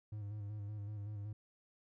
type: tone with vibrato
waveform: triangle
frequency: 103.83 Hz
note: G#2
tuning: in tune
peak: -39 dBFS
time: 0.12-1.33 s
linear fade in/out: 5 ms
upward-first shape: square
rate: 5.3 Hz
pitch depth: 39 cents each way
effects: none